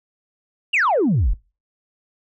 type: exponential sweep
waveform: sine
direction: down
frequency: 2960 to 36.71 Hz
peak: -13 dBFS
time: 0.73-1.34 s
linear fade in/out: 10 ms
effects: noise-tail reverb RT60 0.3 s tail -23 dB re dry + tanh soft clip ceiling -12 dBFS